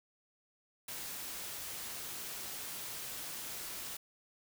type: noise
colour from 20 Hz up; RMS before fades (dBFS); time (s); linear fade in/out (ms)
white; -43; 0.88-3.97; 5
effects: none